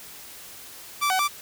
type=tone with pitch steps; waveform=sawtooth; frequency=1165 / 752 / 1171 Hz; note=D6 / F#5 / D6; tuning=-14 / +28 / -5 cents; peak=-17 dBFS; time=1.01-1.283 s; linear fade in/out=20 ms; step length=91 ms; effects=white hiss -43 dBFS RMS until 1.41 s